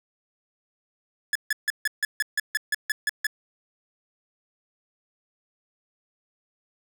45% pulse tone bursts, 1715 Hz, A6, 45 cents flat, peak -21 dBFS, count 12, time 1.33-3.268 s, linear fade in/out 2 ms, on 24 ms, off 150 ms, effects none

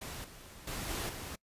pink noise with level steps, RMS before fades -43 / -52 / -39 / -37 / -43 dBFS, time 0.01-1.36 s, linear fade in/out 10 ms, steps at 0.24 / 0.67 / 0.88 / 1.09 s, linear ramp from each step 5 ms, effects noise-tail reverb RT60 0.1 s tail -24 dB re dry + resampled to 32000 Hz

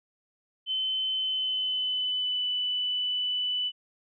sine tone with pitch glide, 3060 to 2985 Hz, G7 to F#7, -42 to +15 cents, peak -26 dBFS, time 0.66-3.72 s, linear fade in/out 50 ms, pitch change -43 cents, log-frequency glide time 1.14-2.45 s, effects none

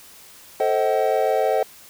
triangle chord, A diminished seventh, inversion none, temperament just, 440 / 528 / 633.6 / 760.3 Hz, A4 / C5 / Eb5 / Gb5, 0 / +16 / +31 / +47 cents, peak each -21 dBFS, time 0.6-1.63 s, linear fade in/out 2 ms, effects white hiss -46 dBFS RMS until 1.89 s

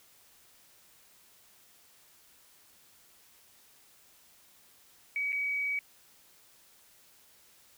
sine tone with dropouts, 2269 Hz, C#7, 40 cents sharp, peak -29 dBFS, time 5.16-5.79 s, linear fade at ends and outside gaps 1 ms, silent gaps 5.322-5.328 s, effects white hiss -61 dBFS RMS until 7.77 s

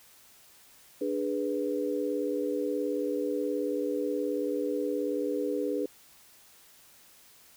sine chord, G# diminished, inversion second, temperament equal, 293.7 / 415.3 / 493.9 Hz, D4 / G#4 / B4, 0 / 0 / 0 cents, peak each -32 dBFS, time 1.01-5.86 s, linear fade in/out 5 ms, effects white hiss -57 dBFS RMS until 7.56 s

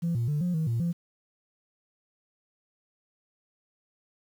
sine tone with pitch steps, 169.3 / 117.3 / 148 / 177.5 / 159.2 / 116.1 / 171 Hz, E3 / A#2 / D3 / F3 / D#3 / A#2 / F3, +46 / +11 / +14 / +28 / +40 / -7 / -36 cents, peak -23 dBFS, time 0.02-0.93 s, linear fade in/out 20 ms, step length 130 ms, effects tanh soft clip ceiling -22 dBFS + 9-bit

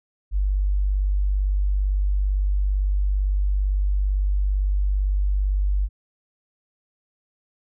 sine tone, 48.89 Hz, G1, 4 cents flat, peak -18 dBFS, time 0.31-5.89 s, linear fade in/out 50 ms, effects none

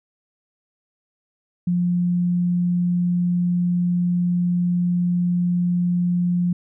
sine tone, 176.4 Hz, F3, 18 cents sharp, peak -17 dBFS, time 1.67-6.53 s, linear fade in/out 5 ms, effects none

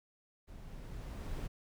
brown noise with level ramp, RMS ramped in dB -51 to -38 dBFS, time 0.47-1.48 s, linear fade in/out 20 ms, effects none

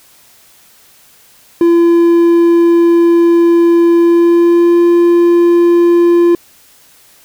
triangle tone with pitch glide, 340 to 344.7 Hz, F4 to F4, -46 to -23 cents, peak -3 dBFS, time 1.61-6.35 s, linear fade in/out 2 ms, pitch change +23 cents, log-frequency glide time 3.98-4.82 s, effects white hiss -45 dBFS RMS until 7.24 s

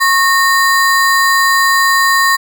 square ring-modulated tone, 1467 Hz, F#6, 15 cents flat, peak -6 dBFS, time 0-2.37 s, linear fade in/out 20 ms, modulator 377 Hz, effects none

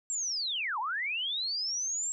sine linear two-way sweep, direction down then up, 7600 to 819 to 7600 Hz, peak -30 dBFS, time 0.1-2.12 s, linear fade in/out 0 ms, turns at 0.79 s, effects none

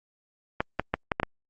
clicks, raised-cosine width 0.5 ms, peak -9 dBFS, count 6, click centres 0.605 / 0.796 / 0.94 / 1.118 / 1.199 / 1.232 s, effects Opus 32 kbps

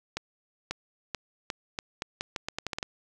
accelerating click train, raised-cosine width 0.2 ms, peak -14 dBFS, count 14, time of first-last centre 0.17-2.828 s, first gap 540 ms, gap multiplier 0.81, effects none

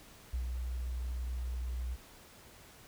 sine tone with ADSR envelope, 61.74 Hz, B1, in tune, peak -31 dBFS, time 0.33-1.97 s, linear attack 9 ms, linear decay 110 ms, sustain -3 dB, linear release 39 ms, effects pink hiss -56 dBFS RMS until 2.87 s

